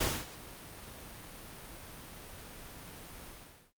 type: noise with ADSR envelope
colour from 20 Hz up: pink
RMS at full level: -30 dBFS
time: 0-3.73 s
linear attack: 11 ms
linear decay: 240 ms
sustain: -18 dB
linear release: 440 ms
effects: Opus 48 kbps